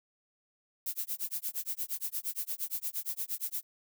violet noise with tremolo, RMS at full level -33 dBFS, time 0.86-3.63 s, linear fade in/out 2 ms, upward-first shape sine, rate 8.6 Hz, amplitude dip 100%, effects none

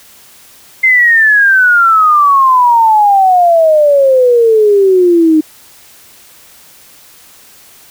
sine exponential sweep, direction down, 2093 to 306.5 Hz, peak -4 dBFS, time 0.83-5.41 s, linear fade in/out 10 ms, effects white hiss -40 dBFS RMS until 7.9 s

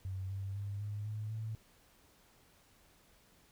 sine tone with pitch steps, 94.7 / 97.64 / 100.68 / 103.81 / 107.04 / 110.36 Hz, F#2 / G2 / G2 / G#2 / A2 / A2, +41 / -6 / +47 / 0 / -47 / +6 cents, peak -37 dBFS, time 0.05-1.55 s, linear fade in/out 0 ms, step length 250 ms, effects pink hiss -66 dBFS RMS until 3.51 s

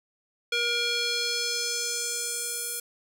square tone with band-pass filter sweep, 474.9 Hz, A#4, 32 cents sharp, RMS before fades -29 dBFS, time 0.52-2.8 s, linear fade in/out 5 ms, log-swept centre 3000 to 11000 Hz, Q 1.8, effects none

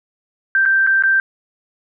sine tone with dropouts, 1568 Hz, G6, in tune, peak -11 dBFS, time 0.55-1.2 s, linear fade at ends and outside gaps 1 ms, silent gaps 0.654-0.659 / 0.866-0.872 / 1.024-1.036 s, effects none

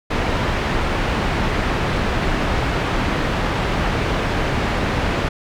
pink low-pass noise, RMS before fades -20 dBFS, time 0.1-5.29 s, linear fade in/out 10 ms, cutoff 2600 Hz, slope 12 dB/octave, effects none

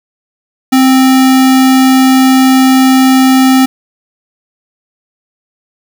sine tone with sample-and-hold, 261.6 Hz, C4, in tune, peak -3 dBFS, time 0.72-3.66 s, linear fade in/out 10 ms, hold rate 1050 Hz, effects none

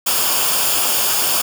white noise with comb filter, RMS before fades -17 dBFS, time 0.06-1.42 s, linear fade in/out 10 ms, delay 0.5 ms, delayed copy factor -0.6, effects none

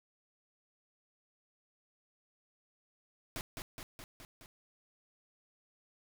pink noise with echo, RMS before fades -40 dBFS, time 3.36-3.41 s, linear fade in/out 0 ms, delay 210 ms, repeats 5, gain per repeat -3 dB, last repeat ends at 4.46 s, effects none

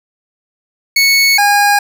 25% pulse tone pair in turn, 2210 / 816.9 Hz, C#7 / G#5, -6 / -29 cents, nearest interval octave + perfect fourth, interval 1723 cents, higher first, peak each -4 dBFS, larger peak neither, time 0.96-1.38 / 1.38-1.79 s, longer first, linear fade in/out 5 ms, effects none

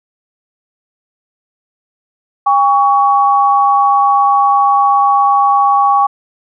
sine tone pair together, 805.9 / 1123 Hz, G5 / C#6, +48 / +22 cents, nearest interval tritone, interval 574 cents, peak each -10 dBFS, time 2.46-6.07 s, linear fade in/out 10 ms, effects none

